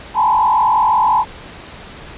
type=tone with frequency modulation; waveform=sine; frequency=932.3 Hz; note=A#5; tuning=in tune; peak=-10 dBFS; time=0.14-1.25 s; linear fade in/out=50 ms; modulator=45.9 Hz; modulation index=2; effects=pink hiss -35 dBFS RMS until 2.17 s + resampled to 8000 Hz